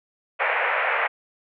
white band-pass noise, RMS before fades -23 dBFS, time 0.39-1.08 s, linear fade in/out 20 ms, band 480 to 2400 Hz, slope 48 dB/octave, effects none

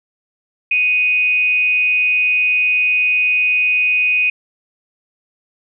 sine tone with frequency modulation, 2496 Hz, D#7, 5 cents sharp, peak -12 dBFS, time 0.71-4.3 s, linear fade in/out 5 ms, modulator 288 Hz, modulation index 0.27, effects none

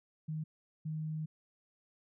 sine tone bursts at uneven times, 156 Hz, D#3, 5 cents sharp, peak -35 dBFS, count 2, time 0.28-0.44 / 0.85-1.26 s, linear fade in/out 10 ms, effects none

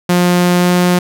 sawtooth tone with pitch glide, 177.4 to 178.43 Hz, F3 to F3, +27 to +37 cents, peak -5 dBFS, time 0.09-0.99 s, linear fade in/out 5 ms, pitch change +10 cents, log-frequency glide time 0.57-0.7 s, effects none

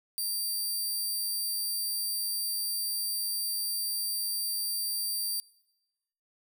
10% pulse tone, 4699 Hz, D8, in tune, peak -23 dBFS, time 0.18-5.4 s, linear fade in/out 0 ms, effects noise-tail reverb RT60 1.0 s tail -23 dB re dry

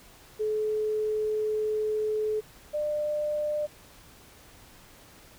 sine tone pair in turn, 429.2 / 598.5 Hz, A4 / D5, -43 / +33 cents, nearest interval tritone, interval 576 cents, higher second, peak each -25 / -26 dBFS, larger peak first, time 0.39-2.41 / 2.73-3.67 s, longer first, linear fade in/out 20 ms, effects pink hiss -53 dBFS RMS until 5.38 s

